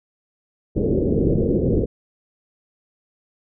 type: low-pass noise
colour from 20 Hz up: white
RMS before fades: -19 dBFS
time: 0.75-1.86 s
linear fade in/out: 20 ms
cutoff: 480 Hz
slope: 48 dB/octave
effects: none